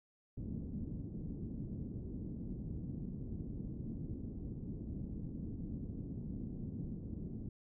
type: low-pass noise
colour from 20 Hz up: white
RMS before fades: -43 dBFS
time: 0.37-7.49 s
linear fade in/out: 5 ms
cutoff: 260 Hz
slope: 24 dB/octave
effects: none